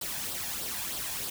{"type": "noise with flanger", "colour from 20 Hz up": "white", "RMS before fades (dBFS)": -35, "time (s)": [0.01, 1.3], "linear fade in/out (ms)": 5, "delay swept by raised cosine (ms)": [0.22, 1.22], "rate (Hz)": 3.2, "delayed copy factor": 0.55, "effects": []}